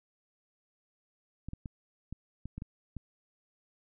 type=clicks; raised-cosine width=5 ms; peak=-27 dBFS; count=8; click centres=1.486 / 1.534 / 1.658 / 2.126 / 2.456 / 2.58 / 2.621 / 2.967 s; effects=none